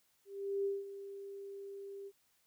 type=tone with ADSR envelope; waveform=sine; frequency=396.6 Hz; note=G4; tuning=20 cents sharp; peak=-31 dBFS; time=0.25-2.12 s; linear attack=400 ms; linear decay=190 ms; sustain=-13 dB; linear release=51 ms; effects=white hiss -74 dBFS RMS until 2.46 s